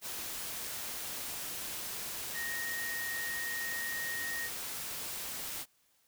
sine tone in noise, 1864.7 Hz, A#6, in tune, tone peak -36 dBFS, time 2.33-4.5 s, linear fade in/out 50 ms, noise white, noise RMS -40 dBFS, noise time 0.01-5.66 s, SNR +1 dB, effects white hiss -71 dBFS RMS until 6.07 s

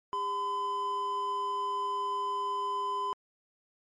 triangle tone pair together, 402.4 / 1014 Hz, G4 / B5, +45 / +45 cents, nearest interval octave + major third, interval 1600 cents, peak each -38 / -28 dBFS, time 0.13-3.13 s, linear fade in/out 0 ms, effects MP3 48 kbps

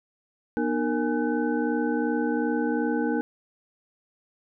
sine tone cluster, 242.2 / 304.9 / 463.1 / 828 / 1509 Hz, B3 / D#4 / A#4 / G#5 / F#6, -34 / -35 / -11 / -5 / +34 cents, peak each -27 / -27 / -29 / -34 / -35 dBFS, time 0.57-3.21 s, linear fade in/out 0 ms, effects none

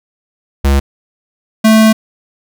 square tone pair in turn, 69.3 / 219.6 Hz, C#2 / A3, 0 / -3 cents, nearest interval octave + minor sixth, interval 1997 cents, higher second, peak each -8 / -5 dBFS, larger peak second, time 0.64-0.8 / 1.64-1.93 s, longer second, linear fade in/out 10 ms, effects none

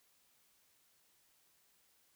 silence, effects white hiss -72 dBFS RMS until 2.15 s

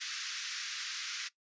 white band-pass noise, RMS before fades -40 dBFS, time 0-1.29 s, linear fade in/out 20 ms, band 1300 to 6400 Hz, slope 48 dB/octave, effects noise-tail reverb RT60 0.1 s tail -17 dB re dry + resampled to 16000 Hz

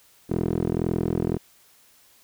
15% pulse tone with band-pass filter, 41.82 Hz, E1, 26 cents sharp, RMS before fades -25 dBFS, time 0.29-1.38 s, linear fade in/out 20 ms, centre 290 Hz, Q 3.2, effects white hiss -57 dBFS RMS until 2.23 s

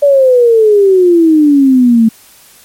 sine exponential sweep, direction down, 581 to 220 Hz, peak -3 dBFS, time 0.02-2.09 s, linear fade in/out 10 ms, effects white hiss -41 dBFS RMS until 2.64 s + MP3 64 kbps

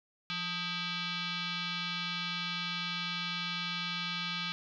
sine tone with frequency modulation, 540 Hz, C#5, 45 cents flat, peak -33 dBFS, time 0.3-4.52 s, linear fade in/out 0 ms, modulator 712 Hz, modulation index 5.5, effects none

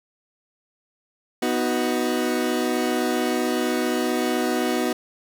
30% pulse chord, B major, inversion none, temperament equal with one note detuned, 246.9 / 314.4 / 370 Hz, B3 / D#4 / F#4, 0 / +18 / 0 cents, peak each -22 / -24 / -23 dBFS, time 1.42-4.93 s, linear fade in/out 5 ms, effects none

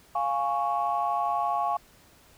sine chord, Db major, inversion first, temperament equal, 698.5 / 830.6 / 1108.7 Hz, F5 / Ab5 / Db6, 0 / 0 / 0 cents, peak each -28 dBFS, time 0.15-1.77 s, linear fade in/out 5 ms, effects tanh soft clip ceiling -16 dBFS + pink hiss -57 dBFS RMS until 2.37 s

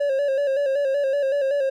triangle tone with vibrato, 554.4 Hz, C#5, in tune, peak -17 dBFS, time 0-1.7 s, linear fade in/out 10 ms, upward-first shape square, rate 5.3 Hz, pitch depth 56 cents each way, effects none

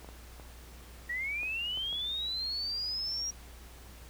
clicks, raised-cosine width 1 ms, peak -34 dBFS, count 6, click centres 0.046 / 0.089 / 0.398 / 1.432 / 1.774 / 1.928 s
sine linear sweep, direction up, 1889 to 5690 Hz, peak -32 dBFS, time 1.09-3.31 s, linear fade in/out 10 ms
effects added 60 Hz sine -49 dBFS peak until 4.09 s + pink hiss -54 dBFS RMS until 4.09 s

